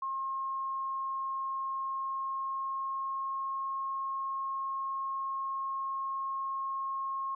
sine tone with pitch glide, 1073 to 1079.2 Hz, C6 to C#6, +43 to -47 cents, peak -32 dBFS, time 0.02-7.35 s, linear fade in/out 5 ms, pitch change +10 cents, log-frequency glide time 1.79-3.6 s, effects none

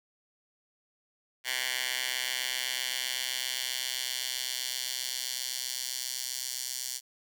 10% pulse tone with high-pass filter sweep, 127.7 Hz, C3, 42 cents flat, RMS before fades -34 dBFS, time 1.44-7.01 s, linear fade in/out 50 ms, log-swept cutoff 2200 to 5500 Hz, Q 1.3, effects none

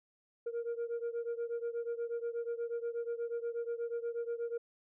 sine beating tone pair, 466.2 / 474.5 Hz, A#4 / A#4, 0 / +31 cents, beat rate 8.3 Hz, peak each -35 / -37 dBFS, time 0.46-4.58 s, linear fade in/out 10 ms, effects tanh soft clip ceiling -32 dBFS

